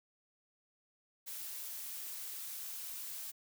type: noise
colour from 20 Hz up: blue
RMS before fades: -44 dBFS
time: 1.26-3.32 s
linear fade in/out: 20 ms
effects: none